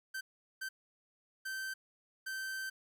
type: tone bursts at uneven times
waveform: 45% pulse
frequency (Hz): 1551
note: G6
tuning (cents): -19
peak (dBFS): -38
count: 4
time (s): 0.14-0.21 / 0.61-0.69 / 1.45-1.74 / 2.26-2.7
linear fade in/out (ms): 10
effects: 12-bit